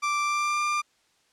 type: tone with pitch glide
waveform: 30% pulse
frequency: 1174.7 to 1193.9 Hz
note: D6 to D6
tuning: 0 to +28 cents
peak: -21 dBFS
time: 0.02-0.82 s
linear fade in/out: 20 ms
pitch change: +28 cents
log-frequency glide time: 0.22-0.62 s
effects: white hiss -66 dBFS RMS until 1.32 s + low-pass 7000 Hz 12 dB/octave